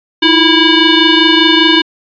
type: tone with frequency modulation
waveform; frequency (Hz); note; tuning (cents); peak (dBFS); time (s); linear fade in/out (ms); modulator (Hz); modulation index
sine; 1630; G#6; -33; -5; 0.22-1.82; 10; 657; 3.3
effects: resampled to 11025 Hz